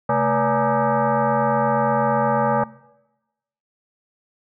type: tone with frequency modulation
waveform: sine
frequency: 132.8 Hz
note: C3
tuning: 26 cents sharp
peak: -16 dBFS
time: 0.09-2.64 s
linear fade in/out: 5 ms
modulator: 354 Hz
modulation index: 3.1
effects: noise-tail reverb RT60 1.0 s tail -20 dB re dry